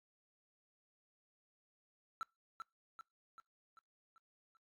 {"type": "tone with echo", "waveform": "triangle", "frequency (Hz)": 1333, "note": "E6", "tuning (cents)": 19, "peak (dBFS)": -36, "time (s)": [2.21, 2.23], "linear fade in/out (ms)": 0, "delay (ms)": 390, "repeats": 6, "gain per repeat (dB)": -5, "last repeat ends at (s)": 4.57, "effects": ["noise-tail reverb RT60 0.2 s tail -24 dB re dry", "AAC 64 kbps"]}